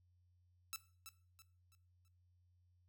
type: tone with echo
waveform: 5% pulse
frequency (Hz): 1318.5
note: E6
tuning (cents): 0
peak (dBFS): -30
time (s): 0.73-0.76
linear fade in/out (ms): 0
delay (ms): 330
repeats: 4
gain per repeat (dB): -9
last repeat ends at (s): 2.08
effects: noise-tail reverb RT60 0.4 s tail -17 dB re dry + added 89 Hz sine -70 dBFS peak until 2.88 s